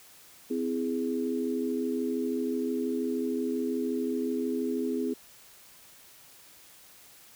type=chord; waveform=sine; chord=C augmented; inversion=none; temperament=equal with one note detuned; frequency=256.5 / 329.6 / 415.3 Hz; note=C4 / E4 / G#4; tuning=-34 / 0 / 0 cents; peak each=-30 / -34 / -32 dBFS; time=0.5-5.14 s; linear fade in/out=10 ms; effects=white hiss -54 dBFS RMS until 7.35 s